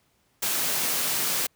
white high-pass noise, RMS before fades -26 dBFS, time 0.42-1.47 s, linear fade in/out 10 ms, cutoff 110 Hz, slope 96 dB/octave, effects pink hiss -67 dBFS RMS until 1.55 s + high-pass 60 Hz 12 dB/octave

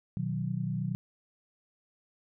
sine chord, B major, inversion none, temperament equal, 123.47 / 155.56 / 185 Hz, B2 / D#3 / F#3, 0 / 0 / 0 cents, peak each -34 dBFS, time 0.17-0.95 s, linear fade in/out 0 ms, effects none

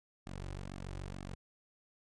sawtooth tone with flanger, 47.01 Hz, F#1, 28 cents sharp, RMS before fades -44 dBFS, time 0.26-1.35 s, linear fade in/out 10 ms, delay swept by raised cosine 2 to 4.5 ms, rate 2.1 Hz, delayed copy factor -1, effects resampled to 22050 Hz

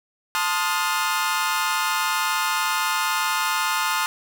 sawtooth chord, F dominant seventh, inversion first, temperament equal with one note detuned, 880 / 1046.5 / 1244.5 / 1421.3 Hz, A5 / C6 / Eb6 / F6, 0 / 0 / 0 / +30 cents, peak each -23 dBFS, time 0.35-4.06 s, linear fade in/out 0 ms, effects none

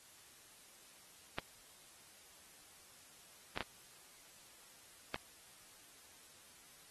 clicks, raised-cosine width 0.3 ms, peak -21 dBFS, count 4, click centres 1.385 / 3.575 / 3.607 / 5.144 s, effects white hiss -61 dBFS RMS until 6.9 s + AAC 32 kbps

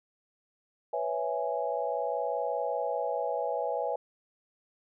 sine chord, C# minor seventh, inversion third, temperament equal, 493.9 / 554.4 / 659.3 / 830.6 Hz, B4 / C#5 / E5 / G#5, 0 / 0 / 0 / 0 cents, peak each -34 dBFS, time 0.93-3.96 s, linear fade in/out 5 ms, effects none

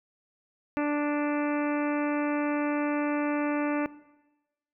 harmonic tone, 293.7 Hz, D4, in tune, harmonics 1 / 2 / 3 / 4 / 5 / 6 / 7 / 8 / 9, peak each -26 / -32 / -36 / -38 / -40 / -42 / -43 / -44 / -45 dBFS, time 0.77-3.86 s, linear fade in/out 0 ms, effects noise-tail reverb RT60 1.0 s tail -18 dB re dry

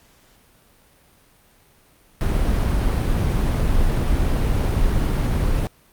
brown noise, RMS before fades -19 dBFS, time 2.21-5.67 s, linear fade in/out 0 ms, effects pink hiss -55 dBFS RMS until 5.92 s + Opus 48 kbps

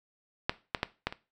clicks, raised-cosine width 0.3 ms, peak -9 / -11 / -11 / -12 / -23 dBFS, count 5, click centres 0.495 / 0.748 / 0.831 / 1.07 / 1.125 s, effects noise-tail reverb RT60 0.3 s tail -17 dB re dry

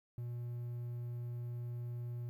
triangle tone, 120.3 Hz, B2, 45 cents flat, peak -37 dBFS, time 0.18-2.29 s, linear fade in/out 0 ms, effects 12-bit

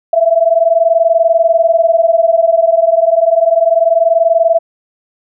sine tone pair together, 654 / 674.3 Hz, E5 / E5, -14 / +39 cents, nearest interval minor second, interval 53 cents, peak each -10 dBFS, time 0.13-4.59 s, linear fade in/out 5 ms, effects none

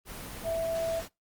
sine tone in noise, 659.3 Hz, E5, in tune, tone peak -27 dBFS, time 0.43-1.03 s, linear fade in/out 50 ms, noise pink, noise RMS -41 dBFS, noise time 0.05-1.09 s, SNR +11 dB, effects noise-tail reverb RT60 0.2 s tail -23 dB re dry + Opus 24 kbps

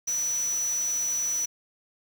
sine tone in noise, 5920 Hz, F#8, in tune, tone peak -25 dBFS, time 0.07-1.46 s, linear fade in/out 10 ms, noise white, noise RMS -40 dBFS, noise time 0.07-1.46 s, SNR +12 dB, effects none

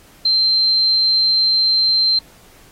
sine tone, 4130 Hz, C8, 23 cents flat, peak -12 dBFS, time 0.25-2.19 s, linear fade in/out 5 ms, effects pink hiss -48 dBFS RMS until 2.71 s + AAC 48 kbps

